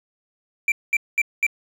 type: tone bursts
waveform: triangle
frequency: 2349 Hz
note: D7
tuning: in tune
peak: -14 dBFS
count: 4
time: 0.68-1.466 s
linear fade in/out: 2 ms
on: 39 ms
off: 210 ms
effects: none